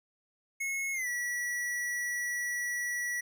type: tone with pitch glide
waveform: square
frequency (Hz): 2179 to 1941.3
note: C#7 to B6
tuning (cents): -30 to -30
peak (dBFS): -32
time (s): 0.6-3.21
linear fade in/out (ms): 10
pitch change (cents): -200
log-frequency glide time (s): 0.93-1.08
effects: none